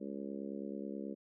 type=harmonic tone; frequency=69.3 Hz; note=C#2; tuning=in tune; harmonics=3 / 4 / 5 / 6 / 7 / 8; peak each=-43 / -45 / -47 / -49 / -50 / -51 dBFS; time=0-1.15 s; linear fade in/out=20 ms; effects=none